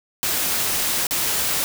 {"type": "noise with dropouts", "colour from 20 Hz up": "white", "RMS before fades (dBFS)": -22, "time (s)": [0.23, 1.64], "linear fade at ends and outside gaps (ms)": 0, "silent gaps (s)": [1.068, 1.109], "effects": []}